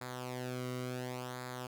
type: tone with flanger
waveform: sawtooth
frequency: 125.8 Hz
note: B2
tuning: 32 cents sharp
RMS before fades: -41 dBFS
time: 0.01-1.67 s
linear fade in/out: 5 ms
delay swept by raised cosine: 0.34 to 1.19 ms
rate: 0.7 Hz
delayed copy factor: -0.7
effects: none